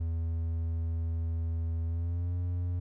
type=tone with pitch glide; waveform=triangle; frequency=82.41 to 88.32 Hz; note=E2 to F2; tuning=0 to +20 cents; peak=-27 dBFS; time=0-2.8 s; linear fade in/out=10 ms; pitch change=+120 cents; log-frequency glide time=1.85-2.34 s; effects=none